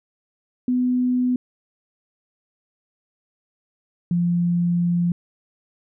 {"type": "tone pair in turn", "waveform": "sine", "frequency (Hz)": [250, 173.57], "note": ["B3", "F3"], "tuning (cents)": [21, -10], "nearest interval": "tritone", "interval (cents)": 631, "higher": "first", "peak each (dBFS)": -17, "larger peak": "neither", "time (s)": [[0.68, 1.36], [4.11, 5.12]], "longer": "second", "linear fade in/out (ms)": 2, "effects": []}